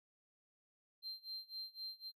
triangle tone with tremolo, 4150 Hz, C8, 15 cents flat, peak -39 dBFS, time 1.02-2.12 s, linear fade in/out 50 ms, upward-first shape sine, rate 3.9 Hz, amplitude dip 95%, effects noise-tail reverb RT60 0.1 s tail -25 dB re dry + tanh soft clip ceiling -39 dBFS

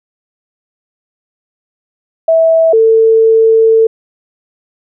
sine tone pair in turn, 652 / 447.3 Hz, E5 / A4, -19 / +28 cents, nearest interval perfect fifth, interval 653 cents, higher first, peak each -5 / -4 dBFS, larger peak second, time 2.28-2.73 / 2.73-3.87 s, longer second, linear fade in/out 5 ms, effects none

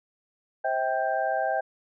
sine tone cluster, 528 / 644 / 782 / 1579 Hz, C5 / E5 / G5 / G6, +16 / -41 / -4 / +12 cents, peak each -32 / -28 / -27 / -33 dBFS, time 0.64-1.61 s, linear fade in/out 10 ms, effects none

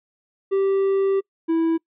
triangle tone pair in turn, 390 / 327.9 Hz, G4 / E4, -9 / -9 cents, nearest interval minor third, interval 300 cents, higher first, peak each -15 dBFS, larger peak neither, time 0.51-1.21 / 1.48-1.78 s, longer first, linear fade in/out 20 ms, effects noise-tail reverb RT60 0.1 s tail -26 dB re dry + resampled to 8000 Hz

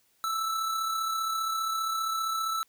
square tone with amplitude modulation, 1318.5 Hz, E6, in tune, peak -27 dBFS, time 0.24-2.63 s, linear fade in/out 0 ms, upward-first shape sine, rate 35.1 Hz, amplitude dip 35%, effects white hiss -68 dBFS RMS until 2.68 s

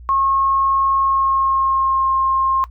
sine tone with pitch glide, 1085 to 1065.1 Hz, C#6 to C6, -37 to +30 cents, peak -14 dBFS, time 0.09-2.64 s, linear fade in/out 0 ms, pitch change -33 cents, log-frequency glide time 1-2.12 s, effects noise-tail reverb RT60 0.1 s tail -18 dB re dry + added 60 Hz sine -35 dBFS peak until 2.7 s

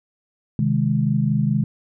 sine chord, Ab major, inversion first, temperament equal, 130.81 / 155.56 / 207.7 Hz, C3 / Eb3 / Ab3, 0 / 0 / 0 cents, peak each -21 dBFS, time 0.59-1.64 s, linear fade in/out 2 ms, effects none

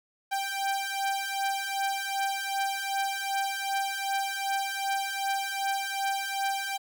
sawtooth beating tone pair, 784 / 786.6 Hz, G5 / G5, 0 / +6 cents, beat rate 2.6 Hz, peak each -28 / -27 dBFS, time 0.31-6.78 s, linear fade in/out 20 ms, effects none

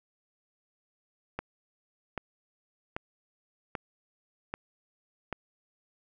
click train, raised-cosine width 0.5 ms, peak -18 dBFS, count 6, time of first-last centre 1.39-5.327 s, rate 1.27 Hz, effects none

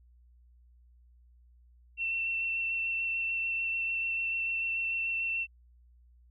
sine tone with vibrato, 2698 Hz, E7, 40 cents sharp, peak -29 dBFS, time 1.97-5.47 s, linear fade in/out 50 ms, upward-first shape square, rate 6.8 Hz, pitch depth 9 cents each way, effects added 60 Hz sine -57 dBFS peak until 6.3 s

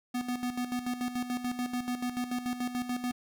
square tone with tremolo, 246.9 Hz, B3, in tune, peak -30 dBFS, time 0.14-3.12 s, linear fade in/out 10 ms, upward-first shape square, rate 6.9 Hz, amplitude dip 65%, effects none

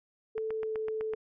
sine tone with pitch glide, 440 to 437.2 Hz, A4 to A4, 0 to -11 cents, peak -31 dBFS, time 0.35-1.15 s, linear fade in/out 10 ms, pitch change -11 cents, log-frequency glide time 0.55-0.74 s
click train, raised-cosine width 0.5 ms, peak -27 dBFS, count 7, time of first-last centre 0.38-1.136 s, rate 7.94 Hz
effects none

